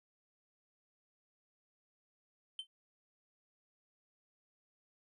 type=tone with exponential decay; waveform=triangle; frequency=3091 Hz; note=G7; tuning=25 cents flat; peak=-34 dBFS; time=2.59-2.67 s; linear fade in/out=2 ms; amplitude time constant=17 ms; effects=resampled to 24000 Hz